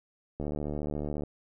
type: click train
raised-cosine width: 2 ms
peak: -21 dBFS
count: 63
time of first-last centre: 0.4-1.236 s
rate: 74.2 Hz
effects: none

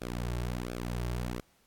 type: tone with flanger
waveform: sawtooth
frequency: 60.2 Hz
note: B1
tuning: 44 cents flat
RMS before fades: -35 dBFS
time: 0.01-1.41 s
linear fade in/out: 10 ms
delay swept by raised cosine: 1 to 4.1 ms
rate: 1.4 Hz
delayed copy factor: -0.9
effects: pink hiss -68 dBFS RMS until 1.66 s + AAC 64 kbps

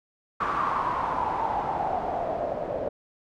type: noise with low-pass filter sweep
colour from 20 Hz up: white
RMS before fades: -28 dBFS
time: 0.4-2.89 s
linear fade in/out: 10 ms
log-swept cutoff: 1200 to 570 Hz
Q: 6.4
effects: none

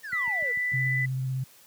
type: exponential sweep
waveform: triangle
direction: down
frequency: 1865 to 448.6 Hz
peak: -33 dBFS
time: 0.03-0.53 s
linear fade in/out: 20 ms
type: tone with pitch glide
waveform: sine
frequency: 1975.5 to 1992.7 Hz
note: B6 to B6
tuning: 0 to +15 cents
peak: -25 dBFS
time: 0.12-1.06 s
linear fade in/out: 10 ms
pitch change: +15 cents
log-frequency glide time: 0.33-0.93 s
type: click train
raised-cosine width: 5 ms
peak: -35 dBFS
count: 6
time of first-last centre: 0.13-0.869 s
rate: 6.77 Hz
type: tone with vibrato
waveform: sine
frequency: 130.81 Hz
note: C3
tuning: in tune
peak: -26 dBFS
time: 0.73-1.44 s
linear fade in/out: 10 ms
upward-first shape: triangle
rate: 16 Hz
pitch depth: 22 cents each way
effects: white hiss -55 dBFS RMS until 1.66 s + high-pass 80 Hz 12 dB/octave

